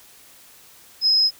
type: tone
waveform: sine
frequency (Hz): 5110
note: D#8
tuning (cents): +45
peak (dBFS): -14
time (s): 1.01-1.31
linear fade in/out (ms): 50
effects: white hiss -49 dBFS RMS until 1.39 s